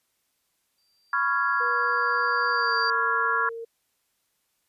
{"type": "tone with exponential growth", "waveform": "sine", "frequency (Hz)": 4699, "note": "D8", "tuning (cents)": 0, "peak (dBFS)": -28, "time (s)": [0.78, 2.9], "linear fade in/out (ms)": 2, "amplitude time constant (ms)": 460}
{"type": "chord", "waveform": "sine", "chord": "C# dominant seventh", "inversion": "third", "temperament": "just", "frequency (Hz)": [997.9, 1108.7, 1385.9, 1663.1], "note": ["B5", "C#6", "E#6", "G#6"], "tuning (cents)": [18, 0, -14, 2], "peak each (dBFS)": [-31, -27, -25, -27], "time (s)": [1.13, 3.49], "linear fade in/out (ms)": 2}
{"type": "tone with pitch glide", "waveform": "sine", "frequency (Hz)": [482.4, 459.3], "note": ["B4", "A#4"], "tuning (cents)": [-41, -26], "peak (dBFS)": -33, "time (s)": [1.6, 3.65], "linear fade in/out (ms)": 10, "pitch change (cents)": -85, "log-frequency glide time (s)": [2.51, 2.76]}
{"effects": ["white hiss -73 dBFS RMS until 4.68 s", "resampled to 32000 Hz"]}